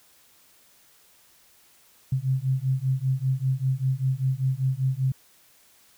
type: beating tone pair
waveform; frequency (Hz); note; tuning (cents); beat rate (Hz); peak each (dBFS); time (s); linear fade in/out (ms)
sine; 129.4 / 134.5; C3 / C3; -19 / +48; 5.1; -25; 2.12-5.12; 5
effects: white hiss -58 dBFS RMS until 5.97 s